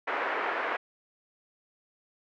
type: band-pass noise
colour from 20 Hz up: white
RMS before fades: -31 dBFS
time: 0.07-0.77 s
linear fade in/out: 10 ms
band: 360 to 1900 Hz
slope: 24 dB/octave
effects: none